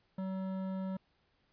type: tone with hard clipping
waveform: triangle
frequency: 189.6 Hz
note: F#3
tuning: 43 cents sharp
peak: -37 dBFS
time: 0.18-0.97 s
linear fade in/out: 5 ms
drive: 16 dB
effects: pink hiss -74 dBFS RMS until 1.52 s + resampled to 11025 Hz